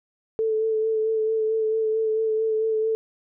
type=tone with vibrato; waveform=sine; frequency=440 Hz; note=A4; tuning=in tune; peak=-20 dBFS; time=0.39-2.95 s; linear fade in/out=0 ms; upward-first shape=sine; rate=4.5 Hz; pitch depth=21 cents each way; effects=none

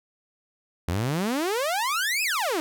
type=exponential two-way sweep; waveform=sawtooth; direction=up then down; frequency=79.9 to 2636 to 293.6 Hz; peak=-20 dBFS; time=0.88-2.6 s; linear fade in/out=0 ms; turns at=2.23 s; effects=none

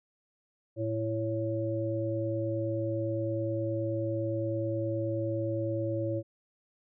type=harmonic tone; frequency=111.3 Hz; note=A2; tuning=20 cents sharp; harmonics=1 / 3 / 5; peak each=-33 / -33 / -33 dBFS; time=0.76-6.23 s; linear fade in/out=50 ms; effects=none

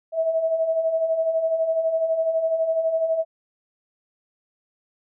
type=beating tone pair; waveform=sine; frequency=639 / 651 Hz; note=D#5 / E5; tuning=+46 / -22 cents; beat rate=12 Hz; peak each=-28 / -20 dBFS; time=0.12-3.25 s; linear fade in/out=50 ms; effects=none

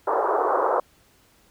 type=band-pass noise; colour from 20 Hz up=pink; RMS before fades=-22 dBFS; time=0.07-0.8 s; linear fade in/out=5 ms; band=390 to 1300 Hz; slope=48 dB/octave; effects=pink hiss -59 dBFS RMS until 1.5 s

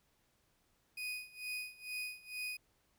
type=tone with tremolo; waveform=35% pulse; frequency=2489 Hz; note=D#7; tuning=in tune; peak=-36 dBFS; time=0.97-2.57 s; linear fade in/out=5 ms; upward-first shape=sine; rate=2.2 Hz; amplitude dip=90%; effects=pink hiss -75 dBFS RMS until 2.98 s

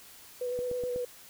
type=tone with vibrato; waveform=sine; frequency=493.9 Hz; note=B4; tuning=in tune; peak=-30 dBFS; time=0.41-1.05 s; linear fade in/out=5 ms; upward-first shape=square; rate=9.3 Hz; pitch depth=15 cents each way
type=click train; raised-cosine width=2 ms; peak=-28 dBFS; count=4; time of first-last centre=0.59-0.961 s; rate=8.09 Hz
effects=white hiss -52 dBFS RMS until 1.29 s

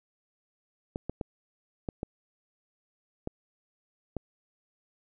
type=clicks; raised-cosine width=2 ms; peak=-19 dBFS; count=7; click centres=0.959 / 1.096 / 1.212 / 1.888 / 2.031 / 3.274 / 4.167 s; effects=none

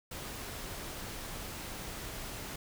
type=noise; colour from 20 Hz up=pink; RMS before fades=-42 dBFS; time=0.11-2.56 s; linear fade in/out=5 ms; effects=none

